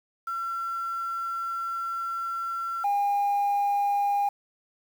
sine tone pair in turn, 1356 / 809.5 Hz, E6 / G#5, +49 / -45 cents, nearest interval major sixth, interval 894 cents, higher first, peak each -28 / -20 dBFS, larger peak second, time 0.27-2.84 / 2.84-4.29 s, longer first, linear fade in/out 5 ms, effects tanh soft clip ceiling -20 dBFS + 8-bit

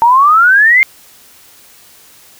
sine exponential sweep, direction up, 904 to 2145 Hz, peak -4 dBFS, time 0.02-0.83 s, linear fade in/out 0 ms, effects white hiss -42 dBFS RMS until 2.39 s

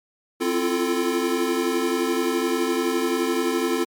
square chord, F major seventh, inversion second, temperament equal with one note detuned, 261.6 / 337.5 / 349.2 / 440 Hz, C4 / E4 / F4 / A4, 0 / +41 / 0 / 0 cents, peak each -27 dBFS, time 0.4-3.85 s, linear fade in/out 20 ms, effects MP3 96 kbps

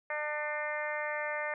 harmonic tone, 299.9 Hz, D4, 36 cents sharp, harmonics 2 / 3 / 4 / 5 / 6 / 7 / 8, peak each -37 / -41 / -43 / -43 / -38 / -39 / -49 dBFS, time 0.1-1.54 s, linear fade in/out 2 ms, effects none

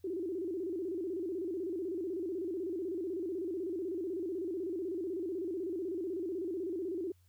sine tone with vibrato, 355.4 Hz, F4, 30 cents sharp, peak -34 dBFS, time 0.04-7.12 s, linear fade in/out 5 ms, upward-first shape square, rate 16 Hz, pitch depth 130 cents each way, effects added 89 Hz sine -63 dBFS peak until 7.28 s + white hiss -75 dBFS RMS until 7.28 s

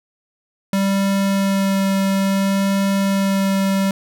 square tone with vibrato, 195.4 Hz, G3, 5 cents flat, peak -16 dBFS, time 0.73-3.91 s, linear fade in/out 2 ms, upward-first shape sine, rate 0.59 Hz, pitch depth 9 cents each way, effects none

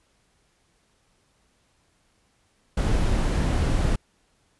brown noise, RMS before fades -22 dBFS, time 2.77-3.96 s, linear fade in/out 5 ms, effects pink hiss -66 dBFS RMS until 4.59 s + resampled to 24000 Hz

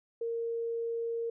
sine tone, 462.6 Hz, A#4, 13 cents flat, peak -31 dBFS, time 0.21-1.3 s, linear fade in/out 5 ms, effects none

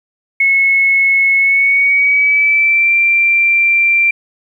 sine tone with pitch glide, 2189 to 2360 Hz, C#7 to D7, -22 to +8 cents, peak -8 dBFS, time 0.4-4.11 s, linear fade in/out 5 ms, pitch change +130 cents, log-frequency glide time 1.37-2.94 s, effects 8-bit

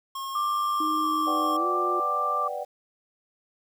square tone, 1081 Hz, C#6, 44 cents flat, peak -32 dBFS, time 0.15-1.57 s, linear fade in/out 5 ms
sine tone with vibrato, 1174.7 Hz, D6, in tune, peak -24 dBFS, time 0.35-2.48 s, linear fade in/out 5 ms, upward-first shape square, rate 0.72 Hz, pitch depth 9 cents each way
sine tone with pitch glide, 311.1 to 357.4 Hz, D#4 to F4, 0 to +40 cents, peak -29 dBFS, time 0.8-2 s, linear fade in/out 5 ms, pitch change +240 cents, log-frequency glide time 1.56-1.67 s
sine chord, G major seventh, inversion first, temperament equal, 493.9 / 587.3 / 740 / 784 Hz, B4 / D5 / F#5 / G5, 0 / 0 / 0 / 0 cents, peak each -37 / -33 / -35 / -36 dBFS, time 1.26-2.65 s, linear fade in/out 20 ms
effects 9-bit

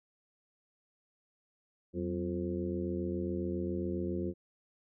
harmonic tone with a mistuned harmonic, 87.31 Hz, F2, in tune, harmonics 1 / 2 / 3 / 4 / 5 / 6, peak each -40 / -37 / -42 / -36 / -44 / -45 dBFS, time 1.93-4.34 s, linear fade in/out 50 ms, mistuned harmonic 2, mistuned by +120 cents, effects none

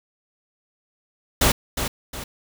pink noise with echo, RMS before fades -17 dBFS, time 1.41-1.52 s, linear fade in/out 5 ms, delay 360 ms, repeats 2, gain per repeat -8 dB, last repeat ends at 2.24 s, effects none

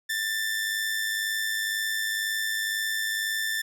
sawtooth tone with amplitude modulation, 1775 Hz, A6, 15 cents sharp, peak -21 dBFS, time 0.09-3.62 s, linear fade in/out 10 ms, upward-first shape sine, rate 102 Hz, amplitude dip 40%, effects none

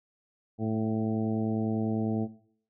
harmonic tone with a mistuned harmonic, 110 Hz, A2, in tune, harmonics 1 / 2 / 3 / 4 / 5 / 6 / 7, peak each -32 / -30 / -35 / -37 / -45 / -41 / -43 dBFS, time 0.58-2.28 s, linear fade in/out 50 ms, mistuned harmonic 6, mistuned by +21 cents, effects noise-tail reverb RT60 0.6 s tail -18 dB re dry

